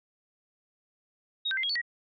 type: tone with pitch steps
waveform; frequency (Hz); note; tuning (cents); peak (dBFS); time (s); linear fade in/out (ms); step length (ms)
sine; 3767 / 1558 / 2080 / 3290 / 4460 / 1909; A#7 / G6 / C7 / G#7 / C#8 / A#6; +17 / -11 / -11 / -17 / +10 / +41; -27; 1.45-1.816; 10; 61
effects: none